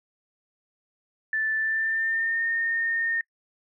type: tone with pitch glide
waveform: sine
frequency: 1759 to 1831.6 Hz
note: A6 to A#6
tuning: -1 to -31 cents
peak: -23 dBFS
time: 1.33-3.21 s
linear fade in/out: 2 ms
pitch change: +70 cents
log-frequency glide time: 1.56-2.43 s
effects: noise-tail reverb RT60 0.1 s tail -26 dB re dry